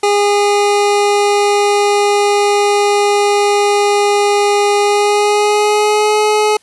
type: tone with pitch glide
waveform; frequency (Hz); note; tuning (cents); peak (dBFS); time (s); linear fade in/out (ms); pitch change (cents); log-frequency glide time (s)
25% pulse; 409 to 424.2; G#4 to G#4; -26 to +37; -6; 0.03-6.57; 5; +63; 4.79-6.17
effects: white hiss -51 dBFS RMS until 6.62 s + resampled to 24000 Hz